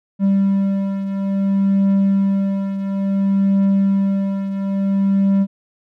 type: beating tone pair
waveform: triangle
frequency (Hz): 196 / 196.58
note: G3 / G3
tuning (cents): 0 / +5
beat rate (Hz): 0.58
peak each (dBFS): -13 / -20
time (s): 0.19-5.47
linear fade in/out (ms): 50
effects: none